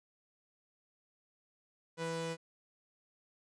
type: tone pair together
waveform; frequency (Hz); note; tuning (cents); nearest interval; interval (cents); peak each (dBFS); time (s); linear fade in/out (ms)
sawtooth; 164.82 / 493.9; E3 / B4; 0 / 0; octave + perfect fifth; 1900; -36 / -35; 1.97-2.37; 50
effects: resampled to 22050 Hz